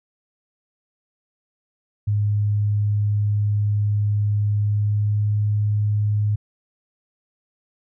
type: tone with pitch glide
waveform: sine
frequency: 103.83 to 104.67 Hz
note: G#2 to G#2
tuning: 0 to +14 cents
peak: -17 dBFS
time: 2.07-6.36 s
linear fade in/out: 10 ms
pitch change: +14 cents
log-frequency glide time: 4.59-5.32 s
effects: none